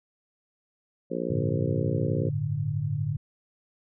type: harmonic tone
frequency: 59 Hz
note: A#1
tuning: 22 cents sharp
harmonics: 3 / 4 / 5 / 6 / 7 / 8 / 9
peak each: -35 / -35 / -35 / -35 / -35 / -35 / -35 dBFS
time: 1.1-2.3 s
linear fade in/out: 20 ms
type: chord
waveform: sine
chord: G suspended second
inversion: none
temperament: just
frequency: 98 / 110.25 / 147 Hz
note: G2 / A2 / D3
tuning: 0 / +4 / +2 cents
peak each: -34 / -30 / -28 dBFS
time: 1.3-3.17 s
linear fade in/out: 5 ms
effects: none